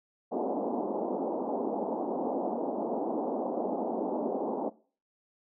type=band-pass noise; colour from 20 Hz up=pink; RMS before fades=-32 dBFS; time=0.31-4.7 s; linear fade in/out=20 ms; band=220 to 880 Hz; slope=48 dB/octave; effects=noise-tail reverb RT60 0.4 s tail -20 dB re dry